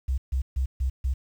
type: tone bursts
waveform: sine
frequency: 65.41 Hz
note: C2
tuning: in tune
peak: -22 dBFS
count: 5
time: 0.08-1.14 s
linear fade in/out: 10 ms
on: 100 ms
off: 140 ms
effects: 9-bit